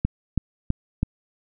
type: click train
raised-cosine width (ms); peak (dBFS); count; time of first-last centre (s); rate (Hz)
5; -8; 4; 0.05-1.03; 3.06
effects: none